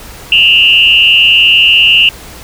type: tone with frequency modulation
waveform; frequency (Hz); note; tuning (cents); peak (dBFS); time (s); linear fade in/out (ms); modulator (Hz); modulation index
sine; 2800; F7; +4; -3; 0.32-2.09; 2; 171; 0.92
effects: added 60 Hz sine -36 dBFS peak until 2.43 s + pink hiss -31 dBFS RMS until 2.43 s